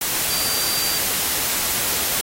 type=tone in noise; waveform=sine; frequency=4706 Hz; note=D8; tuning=3 cents sharp; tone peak=-25 dBFS; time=0.3-0.98 s; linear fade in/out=5 ms; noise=white; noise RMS=-22 dBFS; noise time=0.01-2.21 s; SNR=-6 dB; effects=AAC 48 kbps